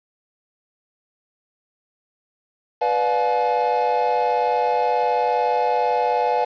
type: chord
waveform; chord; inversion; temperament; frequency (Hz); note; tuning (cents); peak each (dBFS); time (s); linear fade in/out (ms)
triangle; B diminished seventh; none; just; 493.9 / 592.7 / 711.2 / 853.4; B4 / D5 / F5 / Ab5; 0 / +16 / +31 / +47; -21 / -25 / -21 / -19; 2.81-6.45; 10
effects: resampled to 11025 Hz + 7-bit